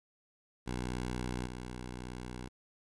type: tone with level steps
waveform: 10% pulse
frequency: 61.74 Hz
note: B1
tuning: in tune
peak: -27 / -33 dBFS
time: 0.66-2.49 s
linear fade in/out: 20 ms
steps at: 1.46 s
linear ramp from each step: 5 ms
effects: resampled to 24000 Hz + 11-bit